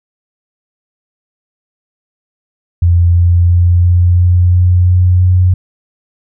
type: tone with pitch steps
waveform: sine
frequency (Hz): 86.4 / 87.05 / 87.71 / 88.37 / 89.03 / 89.71 / 90.38 / 91.06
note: F2 / F2 / F2 / F2 / F2 / F2 / F#2 / F#2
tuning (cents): -18 / -5 / +8 / +21 / +34 / +47 / -40 / -27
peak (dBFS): -5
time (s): 2.82-5.54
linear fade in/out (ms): 5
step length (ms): 340
effects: none